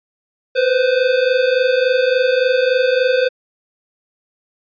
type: tone pair together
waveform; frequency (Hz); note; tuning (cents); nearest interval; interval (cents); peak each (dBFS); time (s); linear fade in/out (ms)
square; 493.9 / 517.4; B4 / C5; 0 / -19; minor second; 81; -18 / -15; 0.55-3.29; 20
effects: resampled to 11025 Hz